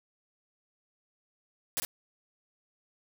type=noise with echo; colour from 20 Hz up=white; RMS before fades=-31 dBFS; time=1.77-1.8 s; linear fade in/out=0 ms; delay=50 ms; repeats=1; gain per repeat=-5 dB; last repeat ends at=1.85 s; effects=none